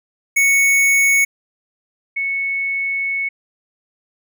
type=tone pair in turn; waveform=square / sine; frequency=2217 / 2208 Hz; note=C#7 / C#7; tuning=0 / -7 cents; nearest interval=unison; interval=7 cents; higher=first; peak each=-12 / -18 dBFS; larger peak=first; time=0.36-1.25 / 2.16-3.29 s; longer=second; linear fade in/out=10 ms; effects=none